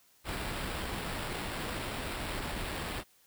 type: noise with sample-and-hold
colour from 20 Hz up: pink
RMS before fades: -37 dBFS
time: 0.24-3.04 s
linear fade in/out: 50 ms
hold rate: 6300 Hz
effects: white hiss -65 dBFS RMS until 3.26 s